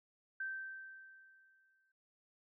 sine tone with exponential decay, 1556 Hz, G6, 13 cents flat, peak -37 dBFS, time 0.4-1.92 s, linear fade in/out 5 ms, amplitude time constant 330 ms, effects noise-tail reverb RT60 0.5 s tail -24 dB re dry

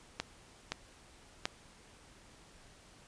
clicks, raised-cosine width 0.2 ms, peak -16 / -17 / -14 dBFS, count 3, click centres 0.2 / 0.72 / 1.455 s, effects pink hiss -59 dBFS RMS until 3.07 s + resampled to 22050 Hz

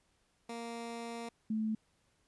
15% pulse / sine tone pair in turn, 233 / 218.2 Hz, A#3 / A3, -1 / -14 cents, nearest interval minor second, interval 113 cents, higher first, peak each -34 / -31 dBFS, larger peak second, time 0.49-1.29 / 1.5-1.75 s, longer first, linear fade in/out 5 ms, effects pink hiss -74 dBFS RMS until 2.27 s + resampled to 24000 Hz

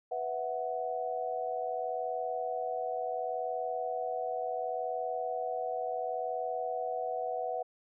sine chord, B suspended fourth, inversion none, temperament equal, 493.9 / 659.3 / 740 Hz, B4 / E5 / F#5, 0 / 0 / 0 cents, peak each -37 / -37 / -35 dBFS, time 0.11-7.63 s, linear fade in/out 10 ms, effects none

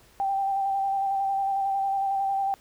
sine tone with vibrato, 784 Hz, G5, in tune, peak -23 dBFS, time 0.2-2.54 s, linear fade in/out 0 ms, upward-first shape square, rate 11 Hz, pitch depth 17 cents each way, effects pink hiss -57 dBFS RMS until 2.6 s

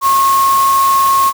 sine tone in noise, 1087 Hz, C#6, 34 cents flat, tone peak -8 dBFS, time 0.01-1.33 s, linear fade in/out 50 ms, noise white, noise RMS -22 dBFS, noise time 0.01-1.33 s, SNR +11 dB, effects none

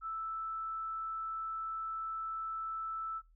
sine tone, 1318.5 Hz, E6, in tune, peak -36 dBFS, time 0.01-3.22 s, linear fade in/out 50 ms, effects noise-tail reverb RT60 0.2 s tail -22 dB re dry + added 40 Hz sine -61 dBFS peak until 3.35 s

